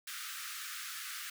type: high-pass noise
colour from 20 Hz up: pink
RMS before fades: -43 dBFS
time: 0.07-1.3 s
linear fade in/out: 5 ms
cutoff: 1200 Hz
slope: 96 dB/octave
effects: none